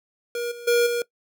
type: tone with level steps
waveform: square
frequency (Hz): 476.4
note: A#4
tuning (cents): +38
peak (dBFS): -26 / -37 / -17 / -23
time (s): 0.35-1.02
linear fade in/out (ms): 2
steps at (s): 0.51 / 0.67 / 0.86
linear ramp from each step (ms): 10
effects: noise-tail reverb RT60 0.1 s tail -20 dB re dry